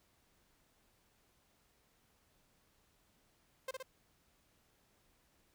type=tone with echo; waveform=sawtooth; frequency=523.3 Hz; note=C5; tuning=in tune; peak=-34 dBFS; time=3.68-3.71 s; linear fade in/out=5 ms; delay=59 ms; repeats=2; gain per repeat=-3 dB; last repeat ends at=3.828 s; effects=pink hiss -73 dBFS RMS until 5.54 s